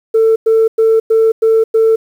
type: tone bursts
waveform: sine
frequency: 446.6 Hz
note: A4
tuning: 26 cents sharp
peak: -5 dBFS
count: 6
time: 0.14-1.96 s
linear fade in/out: 10 ms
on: 220 ms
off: 100 ms
effects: tanh soft clip ceiling -4 dBFS + 7-bit